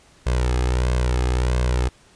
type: tone with flanger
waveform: sawtooth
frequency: 61.74 Hz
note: B1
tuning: in tune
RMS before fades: -20 dBFS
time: 0.26-1.89 s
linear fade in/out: 10 ms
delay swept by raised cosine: 1.9 to 2.41 ms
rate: 1.5 Hz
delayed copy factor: +0.65
effects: pink hiss -53 dBFS RMS until 2.15 s + resampled to 22050 Hz